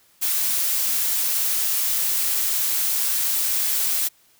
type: noise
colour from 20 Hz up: blue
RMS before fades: -22 dBFS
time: 0.21-4.09 s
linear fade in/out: 20 ms
effects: white hiss -58 dBFS RMS until 4.39 s